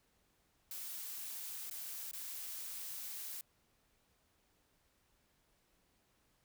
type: noise with dropouts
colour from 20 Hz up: blue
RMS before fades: -45 dBFS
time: 0.71-3.41 s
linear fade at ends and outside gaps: 2 ms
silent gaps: 1.699-1.71 / 2.113-2.132 s
effects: pink hiss -75 dBFS RMS until 6.44 s